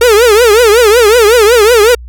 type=tone with vibrato; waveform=45% pulse; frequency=450.1 Hz; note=A4; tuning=39 cents sharp; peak=-3 dBFS; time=0.01-1.95 s; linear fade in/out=5 ms; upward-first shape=triangle; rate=5.4 Hz; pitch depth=210 cents each way; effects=added 60 Hz sine -25 dBFS peak until 2.08 s